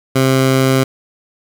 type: tone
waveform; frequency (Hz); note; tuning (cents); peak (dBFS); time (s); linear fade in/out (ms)
15% pulse; 132.3; C3; +20; -4; 0.15-0.84; 10
effects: none